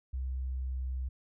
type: tone with pitch glide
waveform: sine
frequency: 64.7 to 64.29 Hz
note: C2 to C2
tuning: -19 to -30 cents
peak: -32 dBFS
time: 0.13-1.09 s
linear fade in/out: 10 ms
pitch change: -11 cents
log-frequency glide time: 0.41-0.82 s
effects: none